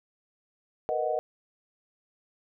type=chord; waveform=sine; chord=B major seventh; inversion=third; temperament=equal; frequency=466.2 / 493.9 / 622.3 / 740 Hz; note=A#4 / B4 / D#5 / F#5; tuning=0 / 0 / 0 / 0 cents; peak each=-33 / -34 / -29 / -31 dBFS; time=0.89-1.19 s; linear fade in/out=0 ms; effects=none